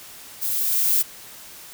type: noise with level ramp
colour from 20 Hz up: violet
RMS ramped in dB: -25 to -18 dBFS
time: 0.41-1.03 s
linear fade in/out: 20 ms
effects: white hiss -42 dBFS RMS until 1.73 s